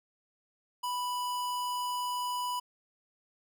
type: tone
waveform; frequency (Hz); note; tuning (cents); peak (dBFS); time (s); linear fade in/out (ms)
square; 987.8; B5; 0; -32; 0.83-2.6; 10
effects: none